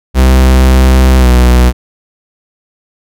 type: tone with pitch glide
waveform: 45% pulse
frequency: 64.6 to 61.9 Hz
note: C2 to B1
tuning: -21 to +5 cents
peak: -3 dBFS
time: 0.14-1.73 s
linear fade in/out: 50 ms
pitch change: -74 cents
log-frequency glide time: 1.19-1.28 s
effects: none